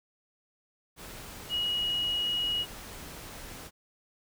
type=tone in noise; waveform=sine; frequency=2900 Hz; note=F#7; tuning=35 cents flat; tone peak=-27 dBFS; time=1.49-2.66 s; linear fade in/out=50 ms; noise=pink; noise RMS=-44 dBFS; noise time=0.96-3.71 s; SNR=+14 dB; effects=none